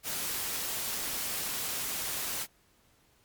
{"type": "noise", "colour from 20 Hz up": "white", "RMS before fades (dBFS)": -34, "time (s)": [0.03, 2.47], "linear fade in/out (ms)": 50, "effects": ["pink hiss -66 dBFS RMS until 3.24 s", "MP3 96 kbps"]}